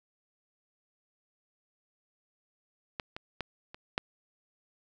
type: clicks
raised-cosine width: 0.3 ms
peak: -18 / -23 / -18 / -28 / -12 dBFS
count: 5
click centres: 2.998 / 3.165 / 3.407 / 3.745 / 3.979 s
effects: none